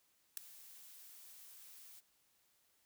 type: noise with ADSR envelope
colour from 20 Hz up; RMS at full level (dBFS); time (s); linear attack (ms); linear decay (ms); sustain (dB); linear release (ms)
blue; -35; 0.37-2.01; 3; 4; -22; 25
effects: white hiss -75 dBFS RMS until 2.85 s